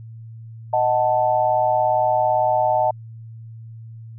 sine chord, D# diminished, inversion none, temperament equal, 622.3 / 740 / 880 Hz, D#5 / F#5 / A5, 0 / 0 / 0 cents, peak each -20 dBFS, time 0.73-2.91 s, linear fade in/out 5 ms, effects added 113 Hz sine -35 dBFS peak until 4.18 s

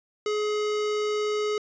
square tone, 421.7 Hz, G#4, 26 cents sharp, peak -25 dBFS, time 0.26-1.58 s, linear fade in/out 2 ms, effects resampled to 16000 Hz

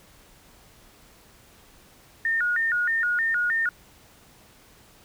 sine tone with vibrato, 1620 Hz, G#6, 43 cents flat, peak -21 dBFS, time 2.25-3.69 s, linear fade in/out 2 ms, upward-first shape square, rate 3.2 Hz, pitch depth 200 cents each way, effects pink hiss -54 dBFS RMS until 5.04 s

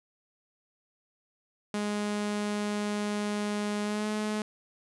sawtooth tone with pitch glide, 207.7 to 212.7 Hz, G#3 to G#3, 0 to +42 cents, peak -25 dBFS, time 1.74-4.42 s, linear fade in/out 2 ms, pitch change +42 cents, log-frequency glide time 3.83-4.07 s, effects resampled to 24000 Hz + 10-bit

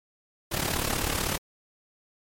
pink noise with amplitude modulation, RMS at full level -25 dBFS, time 0.51-1.38 s, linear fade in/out 20 ms, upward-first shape sine, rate 36 Hz, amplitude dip 70%, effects MP3 64 kbps

